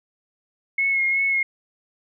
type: tone with vibrato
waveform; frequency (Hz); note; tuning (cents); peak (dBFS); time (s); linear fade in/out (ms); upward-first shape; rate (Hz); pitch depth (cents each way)
sine; 2171; C#7; -37; -18; 0.78-1.43; 5; sine; 2.7; 25
effects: none